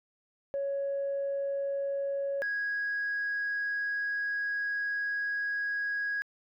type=tone pair in turn; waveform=sine; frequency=556 / 1653.2 Hz; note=C#5 / G#6; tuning=+5 / -8 cents; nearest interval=octave + perfect fifth; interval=1887 cents; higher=second; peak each=-28 dBFS; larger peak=neither; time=0.54-2.42 / 2.42-6.22 s; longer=second; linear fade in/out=0 ms; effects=tanh soft clip ceiling -26 dBFS